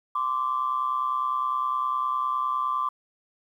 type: tone pair together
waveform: sine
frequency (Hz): 1037 / 1166.8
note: C6 / D6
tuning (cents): -16 / -12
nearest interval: major second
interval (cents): 204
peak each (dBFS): -27 / -25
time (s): 0.15-2.89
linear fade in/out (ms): 5
effects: tanh soft clip ceiling -16 dBFS + 10-bit